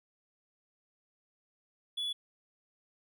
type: tone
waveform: triangle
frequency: 3417 Hz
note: G#7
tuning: 49 cents sharp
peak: -31 dBFS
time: 1.97-2.13 s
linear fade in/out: 10 ms
effects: none